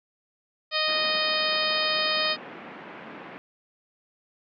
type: harmonic tone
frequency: 620 Hz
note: D#5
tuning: 6 cents flat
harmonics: 1 / 2 / 3 / 4 / 5 / 6 / 7 / 8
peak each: -31 / -31 / -31 / -31 / -31 / -31 / -31 / -31 dBFS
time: 0.71-2.37 s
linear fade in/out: 50 ms
type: band-pass noise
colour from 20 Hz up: pink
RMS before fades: -42 dBFS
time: 0.88-3.38 s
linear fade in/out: 0 ms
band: 190 to 2500 Hz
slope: 24 dB/octave
effects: none